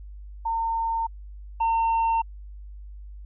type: tone pair in turn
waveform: sine / triangle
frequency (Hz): 910 / 910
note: A#5 / A#5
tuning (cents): -42 / -42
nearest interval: unison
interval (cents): 0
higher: neither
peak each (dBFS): -23 / -18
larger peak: second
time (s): 0.45-1.07 / 1.6-2.22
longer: neither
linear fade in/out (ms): 10
effects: added 50 Hz sine -38 dBFS peak until 3.25 s + resampled to 8000 Hz